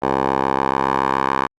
10% pulse tone with band-pass filter sweep, 67.1 Hz, C2, 44 cents sharp, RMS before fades -19 dBFS, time 0.02-1.47 s, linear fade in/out 10 ms, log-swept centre 720 to 1100 Hz, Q 2.1, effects Opus 48 kbps

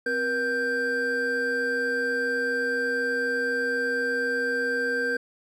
triangle tone cluster, 260.6 / 478.2 / 1573 Hz, C4 / A#4 / G6, -7 / +44 / +6 cents, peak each -33 / -26 / -24 dBFS, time 0.06-5.17 s, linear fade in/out 5 ms, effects none

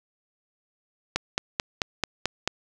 click train, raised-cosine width 0.2 ms, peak -6 dBFS, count 7, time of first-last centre 1.16-2.476 s, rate 4.56 Hz, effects none

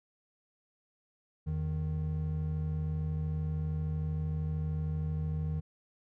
triangle tone pair together, 82.27 / 155.3 Hz, E2 / D#3, -3 / -3 cents, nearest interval major seventh, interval 1100 cents, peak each -32 / -31 dBFS, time 1.46-5.61 s, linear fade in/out 20 ms, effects none

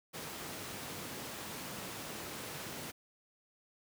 pink high-pass noise, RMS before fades -44 dBFS, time 0.13-2.92 s, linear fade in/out 20 ms, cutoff 130 Hz, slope 12 dB/octave, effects none

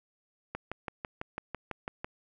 click train, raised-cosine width 0.5 ms, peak -20 dBFS, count 10, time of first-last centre 0.55-2.045 s, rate 6.02 Hz, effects none

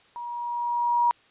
sine tone with level ramp, 955 Hz, A#5, 42 cents sharp, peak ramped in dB -33 to -17 dBFS, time 0.16-1.11 s, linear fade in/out 0 ms, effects white hiss -58 dBFS RMS until 1.3 s + resampled to 8000 Hz

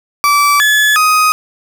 35% pulse tone with pitch steps, 1157 / 1714 / 1252 Hz, D6 / A6 / D#6, -26 / -46 / +10 cents, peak -6 dBFS, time 0.24-1.32 s, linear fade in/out 0 ms, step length 360 ms, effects none

